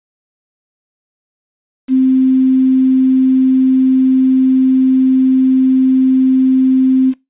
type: tone with quantisation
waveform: sine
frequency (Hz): 260.9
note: C4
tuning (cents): -5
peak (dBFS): -7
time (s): 1.88-7.14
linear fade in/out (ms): 50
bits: 6
effects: noise-tail reverb RT60 0.2 s tail -20 dB re dry + resampled to 8000 Hz